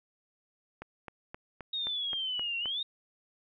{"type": "click train", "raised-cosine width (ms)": 0.5, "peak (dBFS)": -26, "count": 8, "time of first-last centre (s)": [0.82, 2.657], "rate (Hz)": 3.81}
{"type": "exponential two-way sweep", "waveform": "sine", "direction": "down then up", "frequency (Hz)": [3762, 2724, 3762], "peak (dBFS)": -31, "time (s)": [1.73, 2.83], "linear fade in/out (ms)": 5, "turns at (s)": 2.58}
{"effects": []}